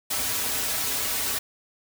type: noise with comb filter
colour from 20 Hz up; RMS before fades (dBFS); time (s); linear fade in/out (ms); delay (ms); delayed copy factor
white; -27; 0.1-1.39; 10; 5.7; -1
effects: none